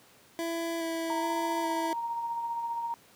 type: tone with vibrato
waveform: 25% pulse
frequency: 331.4 Hz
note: E4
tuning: 9 cents sharp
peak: -27 dBFS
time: 0.39-1.93 s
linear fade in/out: 0 ms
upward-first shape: square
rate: 1.2 Hz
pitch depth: 11 cents each way
type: tone with tremolo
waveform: sine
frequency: 932.3 Hz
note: A#5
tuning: in tune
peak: -29 dBFS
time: 1.1-2.94 s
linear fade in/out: 0 ms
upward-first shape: sine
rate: 15 Hz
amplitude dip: 35%
effects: pink hiss -58 dBFS RMS until 3.15 s + high-pass 150 Hz 12 dB/octave